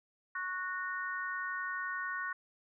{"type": "harmonic tone", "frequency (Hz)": 368.7, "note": "F#4", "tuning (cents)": -6, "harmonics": [3, 4, 5], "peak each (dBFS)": [-40, -38, -40], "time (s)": [0.35, 2.33], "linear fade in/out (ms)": 5, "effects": []}